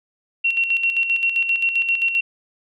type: tone with tremolo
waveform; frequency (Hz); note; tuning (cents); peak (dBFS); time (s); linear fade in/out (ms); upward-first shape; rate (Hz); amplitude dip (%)
sine; 2732; F7; -39; -15; 0.44-2.21; 10; square; 7.6; 55
effects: none